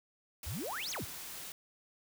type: noise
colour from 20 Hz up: white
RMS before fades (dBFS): -45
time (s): 0.43-1.52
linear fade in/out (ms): 2
type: exponential two-way sweep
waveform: sine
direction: up then down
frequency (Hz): 62.6 to 6970 to 62.6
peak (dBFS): -37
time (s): 0.46-1.05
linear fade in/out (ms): 10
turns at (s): 0.91
effects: none